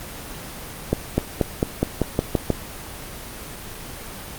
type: accelerating click train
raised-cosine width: 2 ms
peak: -4 dBFS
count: 9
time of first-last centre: 0.93-2.503 s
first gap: 250 ms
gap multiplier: 0.93
effects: pink hiss -35 dBFS RMS until 4.38 s + Opus 24 kbps